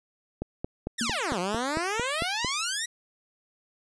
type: click train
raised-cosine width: 2 ms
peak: -17 dBFS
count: 10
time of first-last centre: 0.42-2.447 s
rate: 4.44 Hz
type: exponential two-way sweep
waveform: 10% pulse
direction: down then up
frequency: 1961 to 171.1 to 1961 Hz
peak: -19 dBFS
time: 0.98-2.86 s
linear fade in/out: 10 ms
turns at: 1.39 s
type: tone with exponential decay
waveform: sine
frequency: 232.3 Hz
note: A#3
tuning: 6 cents flat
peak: -25 dBFS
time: 1.01-1.22 s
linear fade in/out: 2 ms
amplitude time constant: 45 ms
effects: resampled to 22050 Hz